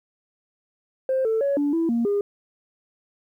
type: tone with pitch steps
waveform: sine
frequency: 525 / 444.8 / 560 / 288.6 / 330.4 / 233.9 / 406.2 Hz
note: C5 / A4 / C#5 / D4 / E4 / A#3 / G#4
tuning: +6 / +19 / +18 / -30 / +4 / +6 / -38 cents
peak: -18 dBFS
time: 1.09-2.21 s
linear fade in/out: 2 ms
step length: 160 ms
effects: tanh soft clip ceiling -16 dBFS + 10-bit